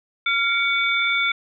sine tone cluster, 1389 / 2251 / 3535 Hz, F6 / C#7 / A7, -10 / +26 / +7 cents, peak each -24 / -20 / -25 dBFS, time 0.26-1.32 s, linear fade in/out 5 ms, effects none

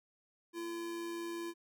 square tone with amplitude modulation, 340 Hz, F4, 46 cents flat, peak -38 dBFS, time 0.53-1.54 s, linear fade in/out 50 ms, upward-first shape sine, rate 105 Hz, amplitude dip 30%, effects none

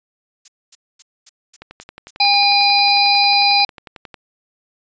violet noise bursts, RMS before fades -32 dBFS, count 11, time 0.45-3.191 s, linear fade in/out 5 ms, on 31 ms, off 240 ms
click train, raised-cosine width 0.3 ms, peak -19 dBFS, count 29, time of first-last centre 1.62-4.143 s, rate 11.1 Hz
harmonic tone, 811 Hz, G#5, 41 cents flat, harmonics 1 / 3 / 5 / 6, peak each -15 / -18 / -16 / -17 dBFS, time 2.2-3.65 s, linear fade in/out 5 ms
effects resampled to 16000 Hz

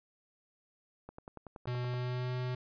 click train, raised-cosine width 1 ms, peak -32 dBFS, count 10, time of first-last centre 1.09-1.939 s, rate 10.6 Hz
square tone with pitch glide, 123.47 to 125.85 Hz, B2 to B2, 0 to +33 cents, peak -34 dBFS, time 1.67-2.55 s, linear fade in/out 5 ms, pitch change +33 cents, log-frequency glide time 1.82-2.34 s
effects resampled to 11025 Hz

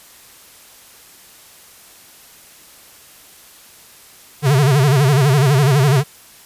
square tone with vibrato, 138.59 Hz, C#3, in tune, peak -11 dBFS, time 4.42-6.04 s, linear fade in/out 50 ms, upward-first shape sine, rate 12 Hz, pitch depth 150 cents each way, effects white hiss -44 dBFS RMS until 6.45 s + resampled to 32000 Hz

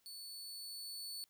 sawtooth tone with level ramp, 4453 Hz, C#8, 7 cents sharp, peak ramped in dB -45 to -40 dBFS, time 0.06-1.24 s, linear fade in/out 0 ms, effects white hiss -75 dBFS RMS until 1.29 s

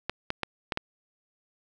clicks, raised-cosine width 0.3 ms, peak -12 dBFS, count 5, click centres 0.096 / 0.304 / 0.433 / 0.722 / 0.774 s, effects none

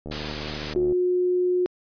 click train, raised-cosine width 2 ms, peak -22 dBFS, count 66, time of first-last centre 0.06-0.923 s, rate 75.3 Hz
white noise, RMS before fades -30 dBFS, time 0.11-0.74 s, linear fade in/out 10 ms
sine tone, 360.9 Hz, F#4, 43 cents flat, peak -19 dBFS, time 0.76-1.66 s, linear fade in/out 0 ms
effects resampled to 11025 Hz

